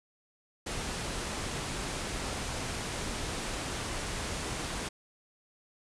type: low-pass noise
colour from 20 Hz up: pink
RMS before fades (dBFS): -36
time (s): 0.66-4.89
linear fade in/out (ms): 10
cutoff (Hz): 10000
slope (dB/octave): 48
effects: none